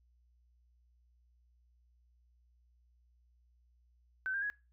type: tone with pitch steps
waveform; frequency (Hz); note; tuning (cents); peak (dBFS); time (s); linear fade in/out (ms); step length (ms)
sine; 1528 / 1597 / 1668; G6 / G6 / G#6; -45 / +32 / +7; -33; 4.26-4.5; 0; 80
effects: noise-tail reverb RT60 0.3 s tail -22 dB re dry + added 60 Hz sine -66 dBFS peak until 4.72 s